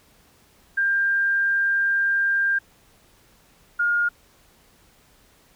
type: tone pair in turn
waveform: sine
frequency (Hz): 1595 / 1421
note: G6 / F6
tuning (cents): +30 / +30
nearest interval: major second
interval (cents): 200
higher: first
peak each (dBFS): -18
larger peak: neither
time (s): 0.77-2.59 / 3.79-4.09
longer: first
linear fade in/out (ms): 10
effects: pink hiss -57 dBFS RMS until 5.55 s